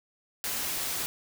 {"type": "noise", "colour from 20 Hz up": "white", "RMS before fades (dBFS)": -32, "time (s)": [0.44, 1.06], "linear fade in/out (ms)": 0, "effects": []}